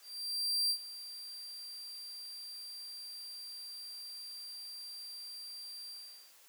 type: tone with ADSR envelope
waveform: 40% pulse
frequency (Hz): 4715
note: D8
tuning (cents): +6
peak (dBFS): -27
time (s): 0.01-6.34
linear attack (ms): 690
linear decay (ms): 76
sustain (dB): -16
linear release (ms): 440
effects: white hiss -61 dBFS RMS until 6.48 s + high-pass 400 Hz 12 dB/octave